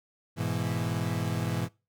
35% pulse chord, E major, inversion first, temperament equal, 103.83 / 123.47 / 164.81 Hz, G#2 / B2 / E3, 0 / 0 / 0 cents, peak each -31 dBFS, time 0.36-1.69 s, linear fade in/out 50 ms, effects noise-tail reverb RT60 0.3 s tail -24 dB re dry

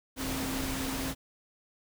sine tone in noise, 265.3 Hz, C4, 24 cents sharp, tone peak -35 dBFS, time 0.16-1.15 s, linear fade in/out 50 ms, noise pink, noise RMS -35 dBFS, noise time 0.16-1.15 s, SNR -3 dB, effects none

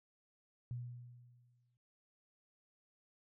sine tone with exponential decay, 121.7 Hz, B2, 25 cents flat, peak -38 dBFS, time 0.71-1.77 s, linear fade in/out 0 ms, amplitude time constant 230 ms, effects none

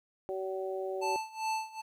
harmonic tone, 189.9 Hz, F#3, 45 cents sharp, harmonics 2 / 3 / 4, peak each -35 / -38 / -42 dBFS, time 0.29-1.16 s, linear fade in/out 0 ms
square tone with tremolo, 880 Hz, A5, in tune, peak -30 dBFS, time 1.01-1.82 s, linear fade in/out 20 ms, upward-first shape sine, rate 2.5 Hz, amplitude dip 90%
effects low-pass 9000 Hz 12 dB/octave + 11-bit

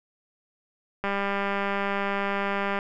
click train, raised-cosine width 0.5 ms, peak -13 dBFS, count 349, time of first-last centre 1.04-2.789 s, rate 199 Hz, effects none

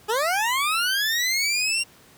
20% pulse linear sweep, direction up, 406.6 to 2794 Hz, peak -16 dBFS, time 0.08-1.84 s, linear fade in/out 20 ms, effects pink hiss -52 dBFS RMS until 2.17 s + high-pass 80 Hz 12 dB/octave

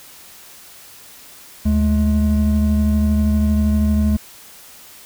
triangle tone pair together, 74.8 / 211.8 Hz, D2 / G#3, +32 / +34 cents, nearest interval octave + tritone, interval 1802 cents, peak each -14 dBFS, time 1.65-4.17 s, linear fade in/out 10 ms, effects white hiss -42 dBFS RMS until 5.05 s

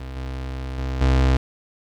35% pulse tone with level steps, 65.41 Hz, C2, in tune, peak -28 / -25 / -22 / -13 dBFS, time 0-1.37 s, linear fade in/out 5 ms, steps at 0.16 / 0.78 / 1.01 s, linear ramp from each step 5 ms, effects low-pass 5000 Hz 12 dB/octave + 8-bit

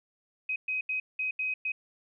sine tone bursts at uneven times, 2523 Hz, D#7, 23 cents sharp, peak -28 dBFS, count 6, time 0.49-0.56 / 0.68-0.81 / 0.89-1 / 1.19-1.31 / 1.39-1.54 / 1.65-1.72 s, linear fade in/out 5 ms, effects none

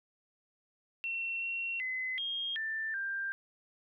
sine tone with pitch steps, 2714 / 2730 / 2034 / 3240 / 1776 / 1587 Hz, E7 / F7 / C7 / G#7 / A6 / G6, +50 / -40 / -50 / -43 / +16 / +21 cents, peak -33 dBFS, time 1.04-3.32 s, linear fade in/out 0 ms, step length 380 ms, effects none

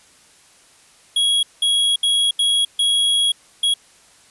square tone bursts at uneven times, 3318 Hz, G#7, 2 cents flat, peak -15 dBFS, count 6, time 1.16-1.43 / 1.62-1.96 / 2.03-2.31 / 2.39-2.65 / 2.79-3.32 / 3.63-3.74 s, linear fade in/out 5 ms, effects white hiss -51 dBFS RMS until 4.3 s + resampled to 24000 Hz

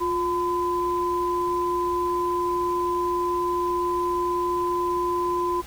sine tone pair together, 352.9 / 1012.7 Hz, F4 / B5, +18 / +43 cents, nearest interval octave + tritone, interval 1825 cents, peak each -25 / -24 dBFS, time 0-5.62 s, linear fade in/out 20 ms, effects added 57 Hz sine -45 dBFS peak until 5.66 s + pink hiss -44 dBFS RMS until 5.66 s

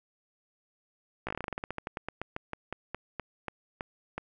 slowing click train, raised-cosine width 0.5 ms, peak -19 dBFS, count 26, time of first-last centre 1.27-4.18 s, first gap 16 ms, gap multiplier 1.14, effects none

